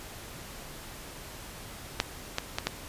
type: clicks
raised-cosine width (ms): 0.2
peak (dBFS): -6 / -10 / -11 / -9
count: 4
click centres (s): 2.001 / 2.384 / 2.585 / 2.67
effects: pink hiss -44 dBFS RMS until 2.88 s + resampled to 32000 Hz